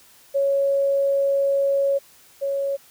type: tone pair in turn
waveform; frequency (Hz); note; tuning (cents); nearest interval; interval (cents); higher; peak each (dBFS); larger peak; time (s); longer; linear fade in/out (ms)
sine; 554.4 / 554.4; C#5 / C#5; 0 / 0; unison; 0; neither; -17 / -21; first; 0.34-1.99 / 2.41-2.77; first; 20
effects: white hiss -52 dBFS RMS until 2.9 s